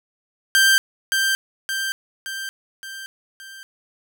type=tone with echo; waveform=sawtooth; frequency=1573 Hz; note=G6; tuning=6 cents sharp; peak=-9 dBFS; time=0.55-0.78 s; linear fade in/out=0 ms; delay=570 ms; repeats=5; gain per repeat=-5 dB; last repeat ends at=3.63 s; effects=none